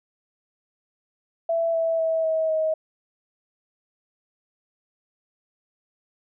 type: tone with pitch steps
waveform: sine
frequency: 665 / 656.6 / 648.3 / 640.1 / 632 Hz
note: E5 / E5 / E5 / D#5 / D#5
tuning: +15 / -7 / -29 / +49 / +27 cents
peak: -20 dBFS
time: 1.49-2.74 s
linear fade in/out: 5 ms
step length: 250 ms
effects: none